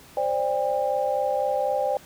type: chord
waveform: sine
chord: C suspended second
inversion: none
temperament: equal with one note detuned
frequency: 523.3 / 587.3 / 800.9 Hz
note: C5 / D5 / G5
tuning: 0 / 0 / +37 cents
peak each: -26 dBFS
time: 0.17-1.97 s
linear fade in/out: 2 ms
effects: pink hiss -49 dBFS RMS until 2.05 s + high-pass 60 Hz 12 dB/octave